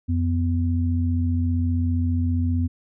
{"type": "tone pair together", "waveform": "sine", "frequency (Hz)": [88.1, 249.2], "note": ["F2", "B3"], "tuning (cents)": [16, 16], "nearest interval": "octave + tritone", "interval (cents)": 1800, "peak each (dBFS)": [-20, -25], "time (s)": [0.08, 2.68], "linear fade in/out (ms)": 20, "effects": []}